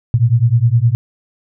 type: beating tone pair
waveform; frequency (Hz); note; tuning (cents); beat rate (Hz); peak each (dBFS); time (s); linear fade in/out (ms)
sine; 112.7 / 122.4; A2 / B2; +42 / -15; 9.7; -12; 0.14-0.95; 0
effects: none